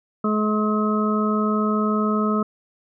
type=harmonic tone; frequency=213.1 Hz; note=G#3; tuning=45 cents sharp; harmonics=1 / 2 / 3 / 5 / 6; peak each=-20 / -26 / -31 / -31 / -25 dBFS; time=0.24-2.43 s; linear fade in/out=5 ms; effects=none